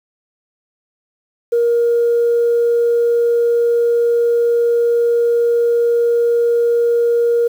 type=tone; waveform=sine; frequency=471.1 Hz; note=A#4; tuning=18 cents sharp; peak=-10 dBFS; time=1.52-7.48 s; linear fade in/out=10 ms; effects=tanh soft clip ceiling -7 dBFS + 7-bit